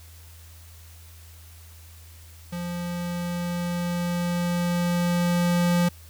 square tone with level ramp, 174.61 Hz, F3, in tune, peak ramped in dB -30 to -19 dBFS, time 2.52-5.89 s, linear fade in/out 10 ms, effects added 82 Hz sine -45 dBFS peak until 6.09 s + white hiss -52 dBFS RMS until 6.09 s

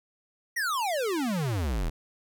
square exponential sweep, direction down, 1967 to 36.71 Hz, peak -27 dBFS, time 0.56-1.9 s, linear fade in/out 10 ms, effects none

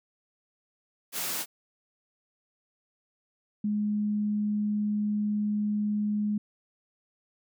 white high-pass noise, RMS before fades -32 dBFS, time 1.12-1.46 s, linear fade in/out 50 ms, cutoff 140 Hz, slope 96 dB/octave
sine tone, 209.1 Hz, G#3, 12 cents sharp, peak -25 dBFS, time 3.64-6.38 s, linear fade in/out 5 ms
effects none

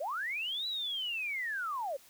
sine linear two-way sweep, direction up then down, 510 to 3985 to 510 Hz, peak -33 dBFS, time 0-1.97 s, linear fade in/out 10 ms, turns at 0.67 s, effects white hiss -59 dBFS RMS until 2.09 s

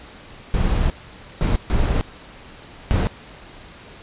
brown noise bursts at uneven times, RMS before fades -18 dBFS, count 4, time 0.54-0.9 / 1.41-1.56 / 1.7-2.01 / 2.91-3.07 s, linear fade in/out 0 ms, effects pink hiss -42 dBFS RMS until 4.02 s + resampled to 8000 Hz

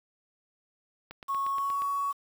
click train, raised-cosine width 0.3 ms, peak -27 dBFS, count 7, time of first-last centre 1.11-1.82 s, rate 8.45 Hz
sine tone with pitch glide, 1100 to 1121.2 Hz, C#6 to C#6, -14 to +19 cents, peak -27 dBFS, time 1.28-2.13 s, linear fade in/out 20 ms, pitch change +33 cents, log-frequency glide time 1.5-1.8 s
effects 8-bit

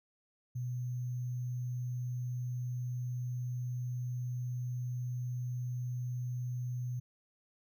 sine tone with sample-and-hold, 123.47 Hz, B2, in tune, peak -34 dBFS, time 0.55-7 s, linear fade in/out 10 ms, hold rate 6300 Hz, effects none

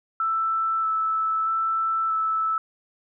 sine tone with vibrato, 1318.5 Hz, E6, in tune, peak -21 dBFS, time 0.2-2.58 s, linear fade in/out 2 ms, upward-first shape square, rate 0.79 Hz, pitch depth 9 cents each way, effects none

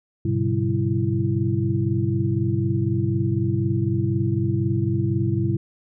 sine tone cluster, 101.7 / 125.7 / 143.6 / 193.7 / 333.3 Hz, G#2 / B2 / D3 / G3 / E4, -36 / +31 / -39 / -20 / +19 cents, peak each -24 / -23 / -30 / -28 / -26 dBFS, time 0.25-5.57 s, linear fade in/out 5 ms, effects none

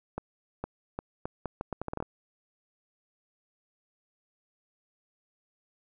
accelerating click train, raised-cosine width 1 ms, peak -19 dBFS, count 13, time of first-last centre 0.18-2.025 s, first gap 460 ms, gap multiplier 0.76, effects none

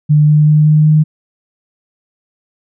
sine tone with pitch steps, 150 / 150.96 / 151.92 / 152.89 / 153.86 Hz, D3 / D3 / D#3 / D#3 / D#3, +37 / +48 / -41 / -30 / -19 cents, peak -5 dBFS, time 0.09-1.04 s, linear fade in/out 20 ms, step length 190 ms, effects none

